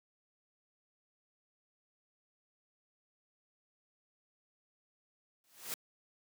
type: noise with exponential growth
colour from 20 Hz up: white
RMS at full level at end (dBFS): -36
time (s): 5.44-5.74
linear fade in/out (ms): 1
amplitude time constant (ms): 64
effects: high-pass 150 Hz 12 dB/octave